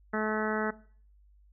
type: harmonic tone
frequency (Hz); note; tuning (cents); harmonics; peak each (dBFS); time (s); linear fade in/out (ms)
215.7; A3; -34; 1 / 2 / 3 / 4 / 5 / 6 / 7 / 8 / 9; -32 / -34 / -37 / -39 / -42 / -37 / -37 / -39 / -42; 0.13-0.71; 10
effects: noise-tail reverb RT60 0.5 s tail -19 dB re dry + added 50 Hz sine -57 dBFS peak until 1.52 s